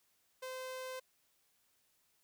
sawtooth tone, 516 Hz, C5, 24 cents flat, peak -38 dBFS, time 0.42-1 s, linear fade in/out 10 ms, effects white hiss -75 dBFS RMS until 2.23 s

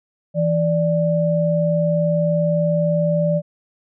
sine tone pair together, 164.81 / 588.1 Hz, E3 / D5, 0 / +2 cents, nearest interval octave + minor seventh, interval 2202 cents, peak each -18 dBFS, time 0.34-3.42 s, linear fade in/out 50 ms, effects none

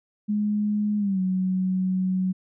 sine tone with pitch glide, 209 to 186.2 Hz, G#3 to F#3, +11 to +11 cents, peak -21 dBFS, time 0.28-2.33 s, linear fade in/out 20 ms, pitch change -200 cents, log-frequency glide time 0.98-1.2 s, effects none

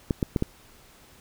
clicks, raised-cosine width 3 ms, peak -10 dBFS, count 4, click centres 0.108 / 0.228 / 0.362 / 0.424 s, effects pink hiss -54 dBFS RMS until 1.2 s

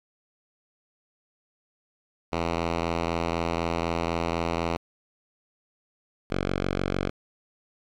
5% pulse tone pair in turn, 84 / 46.6 Hz, E2 / F#1, +33 / +13 cents, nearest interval minor seventh, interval 1020 cents, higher first, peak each -14 dBFS, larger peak neither, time 2.32-4.77 / 6.3-7.1 s, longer first, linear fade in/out 10 ms, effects low-pass 4000 Hz 12 dB/octave + 9-bit

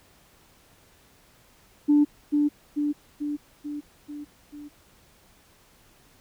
sine tone with echo, 293.7 Hz, D4, in tune, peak -14 dBFS, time 1.88-2.05 s, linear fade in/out 20 ms, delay 440 ms, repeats 6, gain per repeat -4 dB, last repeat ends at 4.69 s, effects tanh soft clip ceiling -11 dBFS + pink hiss -58 dBFS RMS until 6.2 s

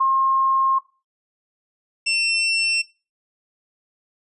sine / 25% pulse tone pair in turn, 1069 / 2699 Hz, C6 / E7, +37 / +40 cents, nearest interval octave + major third, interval 1603 cents, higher second, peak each -15 dBFS, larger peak neither, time 0-0.79 / 2.06-2.82 s, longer first, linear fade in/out 10 ms, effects noise-tail reverb RT60 0.3 s tail -18 dB re dry + resampled to 24000 Hz

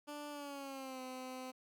15% pulse tone with pitch glide, 293.7 to 257.2 Hz, D4 to C4, 0 to -30 cents, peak -38 dBFS, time 0.07-1.52 s, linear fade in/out 20 ms, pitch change -230 cents, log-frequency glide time 0.3-1.01 s, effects none

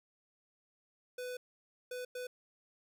square tone bursts at uneven times, 498.3 Hz, B4, 15 cents sharp, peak -40 dBFS, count 3, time 1.18-1.37 / 1.91-2.05 / 2.15-2.27 s, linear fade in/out 5 ms, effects none

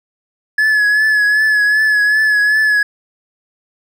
triangle tone with vibrato, 1707 Hz, G#6, 47 cents sharp, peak -8 dBFS, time 0.58-2.83 s, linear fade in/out 5 ms, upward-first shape triangle, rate 2.6 Hz, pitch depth 43 cents each way, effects none

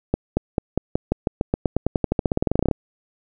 accelerating click train, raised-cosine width 2 ms, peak -5 dBFS, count 28, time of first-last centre 0.14-2.712 s, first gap 230 ms, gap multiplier 0.92, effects none

